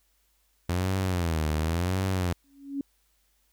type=tone with vibrato; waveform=sawtooth; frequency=85.6 Hz; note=F2; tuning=34 cents flat; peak=-21 dBFS; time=0.69-2.33 s; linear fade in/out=5 ms; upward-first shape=sine; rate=0.92 Hz; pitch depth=190 cents each way
type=tone with exponential growth; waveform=sine; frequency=278.5 Hz; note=C#4; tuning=8 cents sharp; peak=-25 dBFS; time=2.44-2.81 s; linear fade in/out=2 ms; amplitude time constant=79 ms
effects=added 50 Hz sine -70 dBFS peak until 3.52 s + white hiss -70 dBFS RMS until 3.52 s